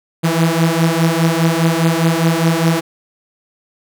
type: beating tone pair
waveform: sawtooth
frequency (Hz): 162.3 / 167.2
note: E3 / E3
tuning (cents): -27 / +25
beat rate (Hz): 4.9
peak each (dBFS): -11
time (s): 0.23-2.81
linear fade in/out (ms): 20
effects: none